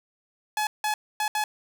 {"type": "tone bursts at uneven times", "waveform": "sawtooth", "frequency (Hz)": 850, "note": "G#5", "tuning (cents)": 40, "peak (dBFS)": -20, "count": 4, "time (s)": [[0.57, 0.67], [0.84, 0.94], [1.2, 1.28], [1.35, 1.44]], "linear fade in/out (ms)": 2, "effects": []}